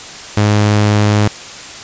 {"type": "tone", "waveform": "sawtooth", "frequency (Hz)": 104.6, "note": "G#2", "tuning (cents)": 13, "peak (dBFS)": -5, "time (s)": [0.37, 1.28], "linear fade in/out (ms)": 5, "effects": ["white hiss -30 dBFS RMS until 1.83 s", "resampled to 16000 Hz"]}